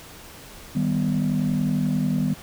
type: chord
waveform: sine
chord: Eb augmented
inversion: none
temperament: equal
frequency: 155.56 / 196 / 246.9 Hz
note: Eb3 / G3 / B3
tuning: 0 / 0 / 0 cents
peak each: -23 dBFS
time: 0.75-2.34 s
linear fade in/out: 10 ms
effects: tanh soft clip ceiling -15 dBFS + pink hiss -43 dBFS RMS until 2.42 s